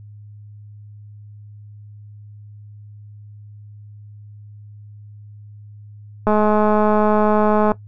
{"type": "click train", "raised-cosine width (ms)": 1, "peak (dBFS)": -4, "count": 308, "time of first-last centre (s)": [6.27, 7.718], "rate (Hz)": 212, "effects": ["noise-tail reverb RT60 0.1 s tail -17 dB re dry", "added 104 Hz sine -37 dBFS peak until 7.87 s"]}